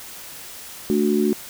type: chord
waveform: sine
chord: D major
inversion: second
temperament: just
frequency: 220.2 / 293.7 / 367.1 Hz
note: A3 / D4 / F#4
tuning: +2 / 0 / -14 cents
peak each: -20 / -23 / -20 dBFS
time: 0.9-1.33 s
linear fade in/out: 0 ms
effects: white hiss -38 dBFS RMS until 1.49 s